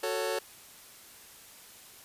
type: chord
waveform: sawtooth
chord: F# minor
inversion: none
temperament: just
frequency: 370 / 444 / 555 Hz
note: F#4 / A4 / C#5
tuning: 0 / +16 / +2 cents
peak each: -32 / -29 / -29 dBFS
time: 0.03-0.39 s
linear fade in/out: 5 ms
effects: white hiss -52 dBFS RMS until 2.04 s + resampled to 32000 Hz